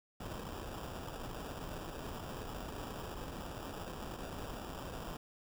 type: noise with sample-and-hold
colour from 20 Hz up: pink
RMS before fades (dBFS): -44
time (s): 0.2-5.17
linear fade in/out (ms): 5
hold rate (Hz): 2100
effects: none